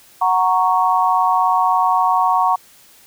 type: chord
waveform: sine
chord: F# major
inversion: none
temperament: equal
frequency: 740 / 932.3 / 1108.7 Hz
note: F#5 / A#5 / C#6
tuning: 0 / 0 / 0 cents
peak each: -17 dBFS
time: 0.21-2.56 s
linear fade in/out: 10 ms
effects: white hiss -48 dBFS RMS until 3.06 s

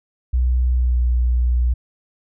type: tone with pitch glide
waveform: sine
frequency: 62.2 to 60.85 Hz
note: B1 to B1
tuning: +13 to -25 cents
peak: -14 dBFS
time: 0.33-1.74 s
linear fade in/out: 10 ms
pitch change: -38 cents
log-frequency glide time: 0.75-1 s
effects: none

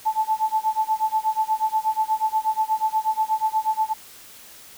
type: tone with tremolo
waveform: sine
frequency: 874 Hz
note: A5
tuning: 12 cents flat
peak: -16 dBFS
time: 0.05-3.94 s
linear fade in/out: 20 ms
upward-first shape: sine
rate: 8.3 Hz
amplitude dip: 95%
effects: white hiss -45 dBFS RMS until 4.77 s

